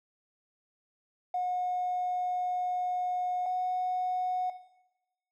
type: tone pair in turn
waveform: triangle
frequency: 725 / 733 Hz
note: F#5 / F#5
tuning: -35 / -16 cents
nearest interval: unison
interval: 19 cents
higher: second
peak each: -24 dBFS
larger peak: neither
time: 1.34-3.46 / 3.46-4.5 s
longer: first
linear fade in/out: 5 ms
effects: noise-tail reverb RT60 0.9 s tail -17 dB re dry + tanh soft clip ceiling -26 dBFS